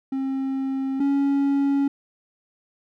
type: tone pair in turn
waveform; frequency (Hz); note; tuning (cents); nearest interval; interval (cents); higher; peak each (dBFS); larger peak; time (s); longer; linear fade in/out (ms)
triangle; 267.9 / 278.9; C4 / C#4; +41 / +11; minor second; 70; second; -21 / -16; second; 0.12-1 / 1-1.88; neither; 5
effects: none